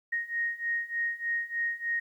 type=beating tone pair; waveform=sine; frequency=1865 / 1868.3 Hz; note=A#6 / A#6; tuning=0 / +3 cents; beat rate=3.3 Hz; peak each=-33 / -31 dBFS; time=0.12-2 s; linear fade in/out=10 ms; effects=11-bit